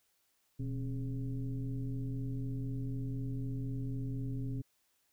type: tone with frequency modulation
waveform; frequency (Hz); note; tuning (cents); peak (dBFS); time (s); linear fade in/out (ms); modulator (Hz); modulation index
sine; 124; B2; +7; -34; 0.59-4.62; 10; 146; 0.95
effects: white hiss -75 dBFS RMS until 5.12 s